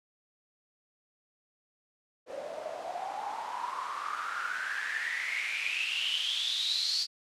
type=noise with band-pass filter sweep; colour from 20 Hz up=white; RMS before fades=-34 dBFS; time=2.26-7.07 s; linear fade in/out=50 ms; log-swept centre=530 to 4600 Hz; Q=9.7; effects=low-pass 10000 Hz 12 dB/octave